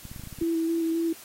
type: clicks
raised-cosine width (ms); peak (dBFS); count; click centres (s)
5; -28; 9; 0.053 / 0.115 / 0.162 / 0.196 / 0.237 / 0.273 / 0.327 / 0.387 / 0.422
type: tone with vibrato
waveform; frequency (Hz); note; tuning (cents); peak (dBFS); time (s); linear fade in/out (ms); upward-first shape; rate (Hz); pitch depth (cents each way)
sine; 329.6; E4; 0; -23; 0.41-1.13; 5; square; 3.7; 15
effects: white hiss -47 dBFS RMS until 1.24 s + AAC 48 kbps